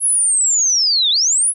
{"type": "linear two-way sweep", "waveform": "sine", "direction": "down then up", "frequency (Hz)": [10750, 3401, 10750], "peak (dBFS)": -12, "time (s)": [0, 1.54], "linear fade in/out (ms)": 50, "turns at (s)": 1.1, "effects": []}